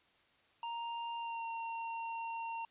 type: tone with pitch glide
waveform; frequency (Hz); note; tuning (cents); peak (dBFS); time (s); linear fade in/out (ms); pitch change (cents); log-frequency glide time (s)
square; 932.3 to 916.3; A#5 to A#5; 0 to -30; -39; 0.63-2.65; 2; -30; 1.18-1.45
effects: white hiss -69 dBFS RMS until 2.7 s + resampled to 8000 Hz